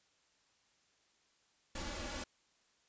pink noise with comb filter, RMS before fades -42 dBFS, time 1.75-2.24 s, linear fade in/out 5 ms, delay 3.5 ms, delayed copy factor +0.8, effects white hiss -73 dBFS RMS until 2.88 s + resampled to 16000 Hz

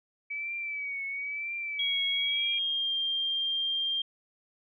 sine tone with vibrato, 2284 Hz, D7, 49 cents flat, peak -32 dBFS, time 0.3-2.59 s, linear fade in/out 10 ms, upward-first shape triangle, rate 1 Hz, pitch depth 69 cents each way
sine tone with pitch glide, 3300 to 3191 Hz, G#7 to G7, -12 to +30 cents, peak -27 dBFS, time 1.79-4.02 s, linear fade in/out 5 ms, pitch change -58 cents, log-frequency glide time 2.24-2.94 s
effects none

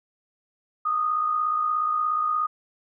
sine tone with amplitude modulation, 1236 Hz, D#6, 12 cents flat, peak -19 dBFS, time 0.85-2.47 s, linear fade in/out 10 ms, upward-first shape sine, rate 56.9 Hz, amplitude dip 50%, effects none

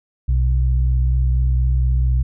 sine tone pair together, 62.5 / 126.74 Hz, B1 / B2, +21 / +45 cents, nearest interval octave, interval 1224 cents, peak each -14 / -22 dBFS, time 0.28-2.23 s, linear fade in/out 10 ms, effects none

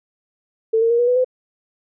sine tone with pitch steps, 446.6 / 458.4 / 470.4 / 482.8 / 495.5 / 508.6 Hz, A4 / A#4 / A#4 / B4 / B4 / C5, +26 / -29 / +16 / -39 / +6 / -49 cents, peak -13 dBFS, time 0.73-1.246 s, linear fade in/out 10 ms, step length 86 ms, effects none

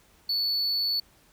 triangle tone, 4449 Hz, C#8, 5 cents sharp, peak -23 dBFS, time 0.29-1 s, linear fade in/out 5 ms, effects pink hiss -60 dBFS RMS until 1.32 s

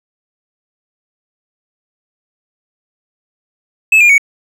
triangle tone with pitch steps, 2600 / 2412 / 2237 Hz, E7 / D7 / C#7, -24 / +46 / +15 cents, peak -3 dBFS, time 3.92-4.181 s, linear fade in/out 5 ms, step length 87 ms, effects none

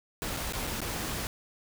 pink noise with dropouts, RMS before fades -34 dBFS, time 0.22-1.27 s, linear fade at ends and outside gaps 0 ms, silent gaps 0.366-0.37 / 0.524-0.534 / 0.669-0.673 / 0.805-0.816 s, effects none

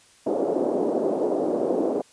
pink band-pass noise, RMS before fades -24 dBFS, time 0.26-2.02 s, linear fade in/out 10 ms, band 300 to 590 Hz, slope 24 dB/octave, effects white hiss -55 dBFS RMS until 2.12 s + resampled to 22050 Hz

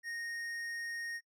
sine tone with tanh clipping, 1858 Hz, A#6, 6 cents flat, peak -40 dBFS, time 0.03-1.21 s, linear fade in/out 50 ms, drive 12 dB, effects noise-tail reverb RT60 0.1 s tail -23 dB re dry

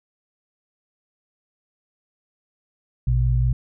sine tone pair together, 58.14 / 123.47 Hz, A#1 / B2, -4 / 0 cents, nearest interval octave + minor second, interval 1304 cents, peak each -19 dBFS, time 3.07-3.53 s, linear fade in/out 5 ms, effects none

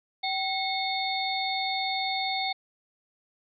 harmonic tone with a mistuned harmonic, 727 Hz, F#5, 31 cents flat, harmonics 1 / 3 / 5 / 6, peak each -30 / -33 / -33 / -34 dBFS, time 0.23-2.53 s, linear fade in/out 10 ms, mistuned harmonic 1, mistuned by +93 cents, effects none

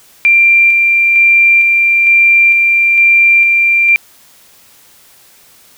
sine tone with tremolo, 2371 Hz, D7, 16 cents sharp, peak -4 dBFS, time 0.25-3.96 s, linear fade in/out 0 ms, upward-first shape square, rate 1.1 Hz, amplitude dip 25%, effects white hiss -44 dBFS RMS until 5.77 s

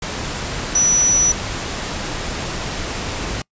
sine tone in noise, 5910 Hz, F#8, 3 cents flat, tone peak -12 dBFS, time 0.75-1.32 s, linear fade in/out 5 ms, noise pink, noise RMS -25 dBFS, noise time 0.02-3.42 s, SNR +10 dB, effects noise-tail reverb RT60 0.1 s tail -25 dB re dry + resampled to 16000 Hz

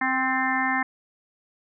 harmonic tone with a mistuned harmonic, 261.6 Hz, C4, in tune, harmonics 1 / 3 / 4 / 5 / 6 / 7 / 8, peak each -29 / -28 / -29 / -34 / -35 / -26 / -30 dBFS, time 0.01-0.83 s, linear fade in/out 5 ms, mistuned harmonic 7, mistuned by -31 cents, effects none

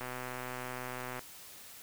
click train, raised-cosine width 0.5 ms, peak -25 dBFS, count 150, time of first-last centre 0.01-1.193 s, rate 126 Hz, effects white hiss -51 dBFS RMS until 1.82 s

